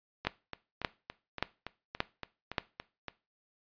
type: two click trains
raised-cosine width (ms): 0.3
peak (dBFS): -22 / -12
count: 11 / 5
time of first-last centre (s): 0.25-3.083 / 0.27-2.582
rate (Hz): 3.53 / 1.73
effects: noise-tail reverb RT60 0.3 s tail -19 dB re dry + resampled to 11025 Hz